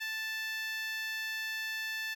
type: tone with high-pass filter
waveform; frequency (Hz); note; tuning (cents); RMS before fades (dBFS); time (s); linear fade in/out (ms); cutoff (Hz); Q
10% pulse; 880; A5; 0; -37; 0-2.15; 20; 1800; 2.9
effects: none